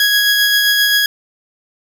20% pulse tone with tremolo, 1661.2 Hz, G#6, in tune, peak -5 dBFS, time 0-1.06 s, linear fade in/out 2 ms, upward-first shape sine, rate 7.6 Hz, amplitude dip 25%, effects none

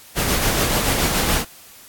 pink noise with tremolo, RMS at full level -18 dBFS, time 0.15-1.45 s, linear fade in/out 50 ms, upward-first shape sine, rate 7 Hz, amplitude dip 35%, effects white hiss -44 dBFS RMS until 1.88 s + AAC 64 kbps

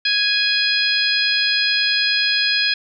harmonic tone, 830.6 Hz, G#5, in tune, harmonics 2 / 3 / 4 / 5 / 6, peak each -22 / -22 / -22 / -22 / -22 dBFS, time 0.05-2.74 s, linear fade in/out 5 ms, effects none

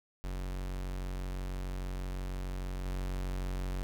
45% pulse tone with level steps, 46.25 Hz, F#1, in tune, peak -35 / -33 dBFS, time 0.24-3.83 s, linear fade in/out 0 ms, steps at 2.85 s, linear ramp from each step 10 ms, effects none

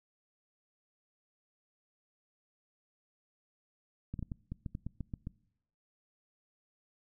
clicks, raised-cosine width 5 ms, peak -26 dBFS, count 11, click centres 4.14 / 4.192 / 4.227 / 4.318 / 4.52 / 4.662 / 4.751 / 4.866 / 5.007 / 5.138 / 5.271 s, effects noise-tail reverb RT60 0.8 s tail -23 dB re dry

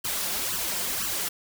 white noise with flanger, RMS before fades -29 dBFS, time 0.04-1.29 s, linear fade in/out 10 ms, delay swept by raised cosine 0.66 to 5.86 ms, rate 2 Hz, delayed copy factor +0.95, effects none

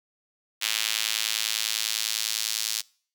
sawtooth tone with high-pass filter sweep, 110 Hz, A2, in tune, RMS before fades -28 dBFS, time 0.61-2.82 s, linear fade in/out 20 ms, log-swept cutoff 3000 to 4600 Hz, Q 1.3, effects noise-tail reverb RT60 0.5 s tail -25 dB re dry

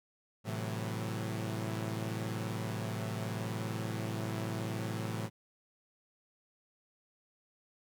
sawtooth chord, F# half-diminished seventh, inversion first, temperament equal, 110 / 130.81 / 164.81 / 185 Hz, A2 / C3 / E3 / F#3, 0 / 0 / 0 / 0 cents, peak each -33 / -39 / -39 / -39 dBFS, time 0.44-5.3 s, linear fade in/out 50 ms, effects none

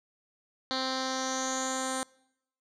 10% pulse tone with low-pass filter sweep, 261.6 Hz, C4, in tune, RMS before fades -32 dBFS, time 0.71-2.03 s, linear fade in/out 0 ms, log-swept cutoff 4400 to 8500 Hz, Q 5.5, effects noise-tail reverb RT60 0.8 s tail -25 dB re dry

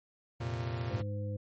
45% pulse chord, F suspended fourth, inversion none, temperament just, 87.31 / 116.41 / 130.96 Hz, F2 / Bb2 / C3, 0 / -2 / +2 cents, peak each -41 / -35 / -41 dBFS, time 0.4-1.02 s, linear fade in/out 10 ms
harmonic tone, 102.3 Hz, G#2, 26 cents flat, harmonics 1 / 2 / 3 / 5, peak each -34 / -45 / -48 / -43 dBFS, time 0.9-1.37 s, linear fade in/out 10 ms
effects low-pass 5000 Hz 12 dB/octave + MP3 32 kbps

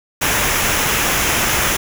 pink noise with comb filter, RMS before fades -17 dBFS, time 0.21-1.77 s, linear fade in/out 10 ms, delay 0.23 ms, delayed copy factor -0.5, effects none

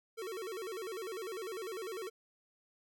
square tone with vibrato, 410.2 Hz, G#4, 21 cents flat, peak -40 dBFS, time 0.17-2.1 s, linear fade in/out 20 ms, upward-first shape square, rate 10 Hz, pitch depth 170 cents each way, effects none

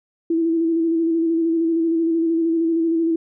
sine tone with vibrato, 329.6 Hz, E4, in tune, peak -16 dBFS, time 0.3-3.16 s, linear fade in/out 5 ms, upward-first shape square, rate 13 Hz, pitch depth 25 cents each way, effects none

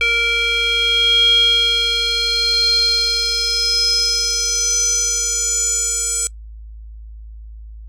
square tone with band-pass filter sweep, 466.2 Hz, A#4, in tune, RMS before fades -17 dBFS, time 0.01-6.27 s, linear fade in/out 0 ms, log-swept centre 2600 to 7800 Hz, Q 9.1, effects noise-tail reverb RT60 0.1 s tail -22 dB re dry + added 54 Hz sine -32 dBFS peak until 7.88 s

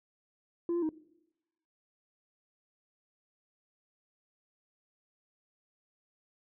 sine tone with pitch steps, 342.2 / 346.1 / 314.2 Hz, F4 / F4 / D#4, -35 / -16 / +17 cents, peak -26 dBFS, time 0.69-0.891 s, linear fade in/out 2 ms, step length 67 ms, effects noise-tail reverb RT60 0.9 s tail -21 dB re dry + tanh soft clip ceiling -27 dBFS

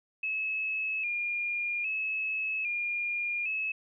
sine tone with vibrato, 2500 Hz, D#7, 8 cents sharp, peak -29 dBFS, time 0.23-3.72 s, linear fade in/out 5 ms, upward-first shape square, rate 0.62 Hz, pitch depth 60 cents each way, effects none

